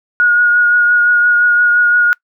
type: tone with vibrato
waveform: sine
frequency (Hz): 1443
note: F#6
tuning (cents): -44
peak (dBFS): -7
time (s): 0.2-2.13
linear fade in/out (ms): 0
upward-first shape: triangle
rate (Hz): 5.8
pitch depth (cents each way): 20
effects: noise-tail reverb RT60 0.1 s tail -25 dB re dry